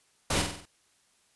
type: noise with echo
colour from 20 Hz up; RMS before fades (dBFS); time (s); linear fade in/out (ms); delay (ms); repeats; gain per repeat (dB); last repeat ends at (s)
pink; -27; 0.3-0.42; 5; 47; 5; -5; 0.655
effects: white hiss -67 dBFS RMS until 1.35 s + resampled to 24000 Hz